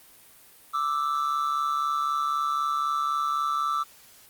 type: tone pair together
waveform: triangle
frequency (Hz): 1174.6 / 1318.5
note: D6 / E6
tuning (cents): 0 / 0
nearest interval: major second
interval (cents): 200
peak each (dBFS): -25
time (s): 0.73-3.84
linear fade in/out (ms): 20
effects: white hiss -53 dBFS RMS until 4.29 s + Opus 32 kbps